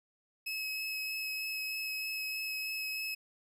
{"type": "tone with vibrato", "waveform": "30% pulse", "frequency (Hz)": 2573, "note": "E7", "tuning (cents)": -43, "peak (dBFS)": -32, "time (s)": [0.46, 3.15], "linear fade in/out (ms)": 10, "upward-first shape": "sine", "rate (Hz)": 3.2, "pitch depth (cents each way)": 9, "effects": ["12-bit"]}